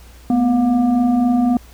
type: tone with frequency modulation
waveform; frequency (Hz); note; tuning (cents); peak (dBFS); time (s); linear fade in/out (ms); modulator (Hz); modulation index
sine; 246.9; B3; 0; -12; 0.3-1.57; 2; 470; 0.65
effects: added 60 Hz sine -40 dBFS peak until 1.73 s + pink hiss -47 dBFS RMS until 1.73 s